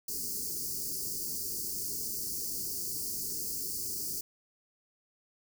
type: band-stop noise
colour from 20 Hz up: white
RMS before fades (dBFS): -36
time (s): 0.08-4.21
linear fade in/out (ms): 5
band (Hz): 460 to 4500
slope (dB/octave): 96
effects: none